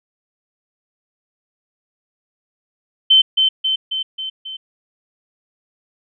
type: tone with echo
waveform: sine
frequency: 3081 Hz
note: G7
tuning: 31 cents flat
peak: -7 dBFS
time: 3.1-3.22 s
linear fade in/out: 10 ms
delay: 270 ms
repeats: 5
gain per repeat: -4 dB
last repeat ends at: 4.57 s
effects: none